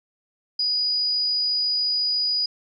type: tone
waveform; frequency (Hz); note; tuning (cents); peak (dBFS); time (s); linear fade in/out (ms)
sine; 4923; D#8; -19; -20; 0.59-2.46; 5
effects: none